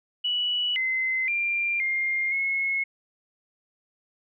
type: tone with pitch steps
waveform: sine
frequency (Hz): 2946 / 2057 / 2382 / 2117 / 2176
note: F#7 / C7 / D7 / C7 / C#7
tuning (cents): -8 / -30 / +24 / +20 / -33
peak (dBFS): -23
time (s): 0.24-2.84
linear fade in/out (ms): 10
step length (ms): 520
effects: none